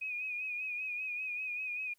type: tone with vibrato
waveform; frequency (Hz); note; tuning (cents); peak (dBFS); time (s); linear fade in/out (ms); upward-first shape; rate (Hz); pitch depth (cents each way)
sine; 2489; D#7; 0; -35; 0.01-1.94; 10; sine; 5.1; 49
effects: white hiss -73 dBFS RMS until 1.98 s